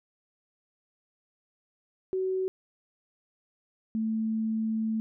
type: tone pair in turn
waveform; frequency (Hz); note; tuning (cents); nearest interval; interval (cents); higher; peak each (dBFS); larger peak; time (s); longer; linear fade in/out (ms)
sine; 376.1 / 221; F#4 / A3; +28 / +8; major sixth; 920; first; -26; neither; 2.13-2.48 / 3.95-5; second; 0
effects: none